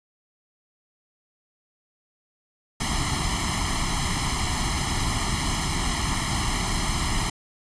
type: noise with comb filter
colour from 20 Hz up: pink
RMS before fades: -25 dBFS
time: 2.8-7.3 s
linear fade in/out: 5 ms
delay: 0.97 ms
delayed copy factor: +1
effects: resampled to 22050 Hz